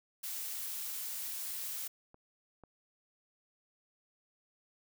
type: noise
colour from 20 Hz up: blue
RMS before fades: -40 dBFS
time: 0.23-1.88 s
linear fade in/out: 10 ms
type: clicks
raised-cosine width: 1 ms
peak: -42 / -39 dBFS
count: 2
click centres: 2.144 / 2.637 s
effects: none